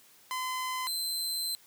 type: tone pair in turn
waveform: sawtooth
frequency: 1023 / 4092 Hz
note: C6 / C8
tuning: -39 / -39 cents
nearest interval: 2 octaves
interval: 2400 cents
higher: second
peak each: -28 dBFS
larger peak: neither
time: 0.31-0.87 / 0.87-1.55 s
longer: second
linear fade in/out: 0 ms
effects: white hiss -59 dBFS RMS until 1.66 s + high-pass 100 Hz 12 dB/octave